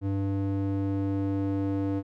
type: tone with band-pass filter sweep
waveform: square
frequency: 98 Hz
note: G2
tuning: in tune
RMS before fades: -28 dBFS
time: 0.01-2.03 s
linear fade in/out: 50 ms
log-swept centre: 210 to 320 Hz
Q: 1.6
effects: none